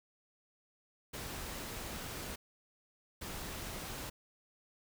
pink noise bursts at uneven times, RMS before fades -43 dBFS, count 2, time 1.13-2.36 / 3.21-4.1 s, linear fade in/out 10 ms, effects none

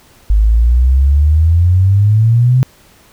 sine exponential sweep, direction up, 50.6 to 130.81 Hz, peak -6 dBFS, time 0.3-2.63 s, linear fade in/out 0 ms, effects pink hiss -46 dBFS RMS until 3.12 s

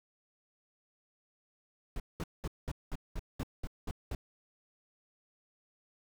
brown noise bursts, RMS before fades -36 dBFS, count 10, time 1.96-4.15 s, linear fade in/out 2 ms, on 39 ms, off 200 ms, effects none

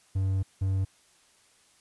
triangle tone bursts at uneven times, 95.8 Hz, G2, 39 cents flat, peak -22 dBFS, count 2, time 0.15-0.43 / 0.61-0.85 s, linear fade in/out 10 ms, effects white hiss -62 dBFS RMS until 1.8 s + resampled to 24000 Hz

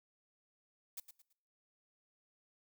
blue noise with echo, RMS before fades -44 dBFS, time 0.97-1 s, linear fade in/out 5 ms, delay 110 ms, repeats 3, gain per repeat -10 dB, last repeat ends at 1.33 s, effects noise-tail reverb RT60 0.7 s tail -24 dB re dry

